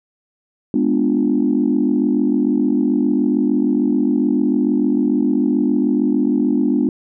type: chord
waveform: sine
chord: G# diminished seventh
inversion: none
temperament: equal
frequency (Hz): 207.7 / 246.9 / 293.7 / 349.2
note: G#3 / B3 / D4 / F4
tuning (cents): 0 / 0 / 0 / 0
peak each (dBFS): -20 / -17 / -17 / -23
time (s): 0.74-6.89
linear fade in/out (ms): 2
effects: tanh soft clip ceiling -5 dBFS